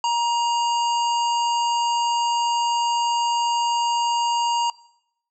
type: harmonic tone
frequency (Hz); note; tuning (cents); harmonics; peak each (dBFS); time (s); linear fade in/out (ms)
943; A#5; +20; 1 / 3 / 5 / 7 / 8; -19 / -29 / -33 / -36 / -37; 0.04-4.7; 2
effects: noise-tail reverb RT60 0.8 s tail -22 dB re dry

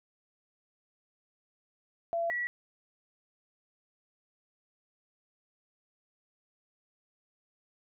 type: tone pair in turn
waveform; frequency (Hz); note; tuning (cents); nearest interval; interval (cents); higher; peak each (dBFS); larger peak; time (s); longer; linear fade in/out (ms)
sine; 676 / 1937.6; E5 / B6; +43 / -34; octave + tritone; 1823; second; -28 / -30; first; 2.13-2.3 / 2.3-2.47; neither; 0
effects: none

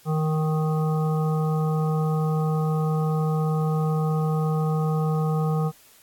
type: harmonic tone with a mistuned harmonic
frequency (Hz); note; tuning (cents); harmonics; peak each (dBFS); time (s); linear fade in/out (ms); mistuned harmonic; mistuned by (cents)
155.56; D#3; 0; 1 / 3 / 5 / 7 / 8; -21 / -30 / -33 / -39 / -36; 0.05-5.72; 50; 1; +18
effects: white hiss -54 dBFS RMS until 6.02 s + AAC 64 kbps

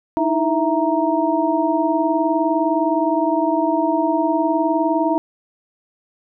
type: tone cluster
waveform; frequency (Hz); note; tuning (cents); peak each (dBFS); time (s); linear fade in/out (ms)
sine; 308.1 / 327.7 / 661 / 934; D#4 / E4 / E5 / A#5; -17 / -10 / +5 / +3; -21; 0.17-5.18; 0
effects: none

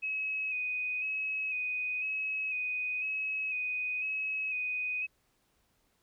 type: tone with vibrato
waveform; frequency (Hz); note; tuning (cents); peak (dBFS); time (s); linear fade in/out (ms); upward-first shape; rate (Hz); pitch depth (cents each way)
sine; 2529; D#7; +28; -31; 0.02-5.07; 20; square; 1; 24
effects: pink hiss -73 dBFS RMS until 6.02 s

